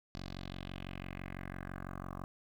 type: tone with low-pass filter sweep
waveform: 10% pulse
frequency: 46 Hz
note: F#1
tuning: 9 cents flat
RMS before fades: -44 dBFS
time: 0.15-2.24 s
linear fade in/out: 0 ms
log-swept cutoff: 4800 to 1100 Hz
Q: 3.1
effects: 10-bit